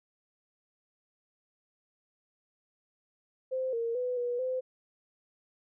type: tone with pitch steps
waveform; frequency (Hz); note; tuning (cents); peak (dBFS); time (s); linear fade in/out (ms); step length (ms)
sine; 519 / 462.9 / 498.6 / 485.3 / 513; C5 / A#4 / B4 / B4 / C5; -14 / -12 / +16 / -30 / -34; -29; 3.51-4.61; 20; 220
effects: none